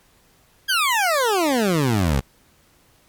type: exponential sweep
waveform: 20% pulse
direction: down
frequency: 1649 to 61.74 Hz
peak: -12 dBFS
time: 0.68-2.21 s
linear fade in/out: 20 ms
effects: pink hiss -57 dBFS RMS until 3.08 s + MP3 96 kbps